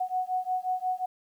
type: beating tone pair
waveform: sine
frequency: 736 / 741.6 Hz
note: F#5 / F#5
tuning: -9 / +4 cents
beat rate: 5.6 Hz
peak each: -30 dBFS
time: 0-1.06 s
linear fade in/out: 10 ms
effects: 10-bit